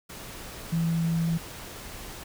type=tone in noise; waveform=sine; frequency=165.7 Hz; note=E3; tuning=9 cents sharp; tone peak=-23 dBFS; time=0.72-1.38 s; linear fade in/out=10 ms; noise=pink; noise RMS=-41 dBFS; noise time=0.09-2.24 s; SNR=+15 dB; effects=none